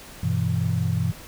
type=chord; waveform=sine; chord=E minor; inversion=first; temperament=equal; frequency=98 / 123.47 / 164.81 Hz; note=G2 / B2 / E3; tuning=0 / 0 / 0 cents; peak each=-25 dBFS; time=0.23-1.12 s; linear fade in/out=5 ms; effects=pink hiss -43 dBFS RMS until 1.27 s